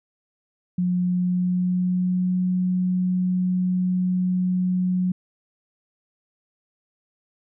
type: tone with pitch glide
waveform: sine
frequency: 179.5 to 182.53 Hz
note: F3 to F#3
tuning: +48 to -23 cents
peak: -19 dBFS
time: 0.78-5.12 s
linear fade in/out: 5 ms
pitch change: +29 cents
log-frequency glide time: 1.04-2.38 s
effects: none